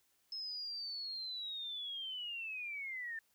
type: linear sweep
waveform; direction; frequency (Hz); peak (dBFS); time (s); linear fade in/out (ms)
sine; down; 5210 to 1770; -40; 0.32-3.19; 2
effects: white hiss -75 dBFS RMS until 3.34 s